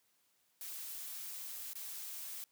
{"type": "noise with dropouts", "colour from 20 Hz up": "blue", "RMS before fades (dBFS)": -45, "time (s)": [0.61, 2.44], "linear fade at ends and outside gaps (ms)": 1, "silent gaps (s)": [1.733, 1.754], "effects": ["white hiss -75 dBFS RMS until 2.51 s", "high-pass 80 Hz 12 dB/octave"]}